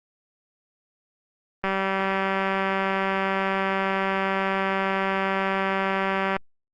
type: click train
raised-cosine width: 0.5 ms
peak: -10 dBFS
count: 913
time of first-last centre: 1.64-6.365 s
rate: 193 Hz
effects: Opus 24 kbps